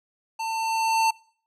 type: tone with level ramp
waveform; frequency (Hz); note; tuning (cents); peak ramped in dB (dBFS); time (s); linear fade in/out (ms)
square; 896; A5; +31; -28 to -18; 0.39-1.11; 10
effects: noise-tail reverb RT60 0.5 s tail -23 dB re dry + low-pass 10000 Hz 12 dB/octave